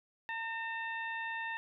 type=harmonic tone with a mistuned harmonic; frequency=910 Hz; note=A#5; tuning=42 cents flat; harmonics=1 / 2 / 3 / 4; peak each=-41 / -38 / -45 / -53 dBFS; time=0.29-1.57 s; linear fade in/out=0 ms; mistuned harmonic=3; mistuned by=-42 cents; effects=none